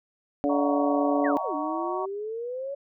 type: harmonic tone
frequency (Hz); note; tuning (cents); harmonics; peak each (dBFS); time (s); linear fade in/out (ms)
143.7; D3; -37; 2 / 3 / 4 / 5; -24 / -32 / -27 / -30; 0.44-1.37; 0
type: chord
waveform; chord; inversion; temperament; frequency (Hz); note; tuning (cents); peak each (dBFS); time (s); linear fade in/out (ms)
sine; D# minor seventh; none; just; 622.3 / 746.7 / 933.4 / 1120.1; D#5 / F#5 / A#5 / C#6; 0 / +16 / +2 / +18; -34 / -34 / -34 / -33; 0.49-2.06; 10
type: exponential two-way sweep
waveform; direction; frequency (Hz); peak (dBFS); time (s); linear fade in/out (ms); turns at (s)
sine; down then up; 2046 to 289.9 to 567; -30; 1.24-2.75; 10; 1.55
effects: none